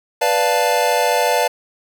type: chord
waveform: square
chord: B half-diminished seventh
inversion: none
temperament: equal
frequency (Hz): 493.9 / 587.3 / 698.5 / 880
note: B4 / D5 / F5 / A5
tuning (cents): 0 / 0 / 0 / 0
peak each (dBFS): -21 / -21 / -21 / -20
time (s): 0.21-1.48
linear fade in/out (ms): 10
effects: none